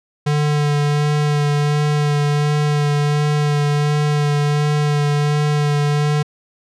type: tone with vibrato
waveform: square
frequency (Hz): 147.4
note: D3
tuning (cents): +7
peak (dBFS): -15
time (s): 0.26-6.23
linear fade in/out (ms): 10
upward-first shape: sine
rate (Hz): 1.4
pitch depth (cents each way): 16
effects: low-pass 7000 Hz 12 dB/octave